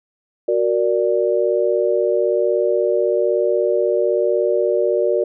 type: chord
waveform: sine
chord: Gb augmented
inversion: none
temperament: equal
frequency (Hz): 370 / 466.2 / 587.3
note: Gb4 / Bb4 / D5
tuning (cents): 0 / 0 / 0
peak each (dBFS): -19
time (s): 0.48-5.24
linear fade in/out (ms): 5
effects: none